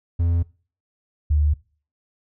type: tone pair in turn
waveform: triangle / sine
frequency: 85.2 / 74.45 Hz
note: F2 / D2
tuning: -42 / +24 cents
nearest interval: major second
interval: 234 cents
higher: first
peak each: -15 dBFS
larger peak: neither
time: 0.19-0.43 / 1.3-1.54 s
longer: neither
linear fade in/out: 10 ms
effects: noise-tail reverb RT60 0.4 s tail -22 dB re dry